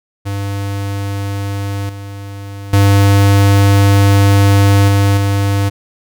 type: tone with level steps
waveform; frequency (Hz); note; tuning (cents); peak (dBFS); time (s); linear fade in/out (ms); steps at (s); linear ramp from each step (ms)
square; 99.7; G2; +30; -18 / -26 / -7 / -9 / -12; 0.25-5.7; 20; 1.89 / 2.73 / 4.88 / 5.17; 5
effects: none